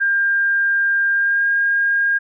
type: tone with pitch glide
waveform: sine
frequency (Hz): 1600 to 1618.6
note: G6 to G#6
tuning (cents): +35 to -45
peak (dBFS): -14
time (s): 0-2.19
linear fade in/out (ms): 20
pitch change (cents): +20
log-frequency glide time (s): 1.12-1.47
effects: none